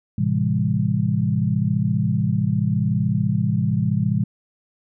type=chord; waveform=sine; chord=A minor seventh; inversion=none; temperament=equal with one note detuned; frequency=110 / 130.81 / 164.81 / 200.1 Hz; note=A2 / C3 / E3 / G3; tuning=0 / 0 / 0 / +36 cents; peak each=-23 dBFS; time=0.18-4.24 s; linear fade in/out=5 ms; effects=none